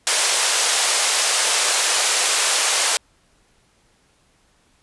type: band-pass noise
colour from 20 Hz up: white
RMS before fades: -19 dBFS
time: 0.07-2.97 s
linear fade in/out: 0 ms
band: 460 to 9700 Hz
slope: 24 dB/octave
effects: pink hiss -60 dBFS RMS until 4.82 s + resampled to 24000 Hz